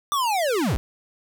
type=linear sweep; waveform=square; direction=down; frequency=1194 to 34.89 Hz; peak=-21 dBFS; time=0.12-0.77 s; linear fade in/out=0 ms; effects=none